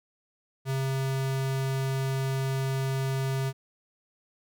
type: tone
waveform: square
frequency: 134 Hz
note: C3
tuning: 42 cents sharp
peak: -27 dBFS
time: 0.65-3.53 s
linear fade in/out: 50 ms
effects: none